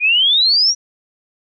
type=exponential sweep; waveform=sine; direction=up; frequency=2397 to 5840 Hz; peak=-10 dBFS; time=0-0.75 s; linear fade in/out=50 ms; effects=none